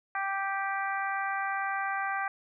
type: harmonic tone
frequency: 391.7 Hz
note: G4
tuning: 1 cent flat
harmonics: 2 / 3 / 4 / 5 / 6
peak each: -33 / -35 / -34 / -38 / -43 dBFS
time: 0.15-2.28 s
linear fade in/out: 2 ms
effects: none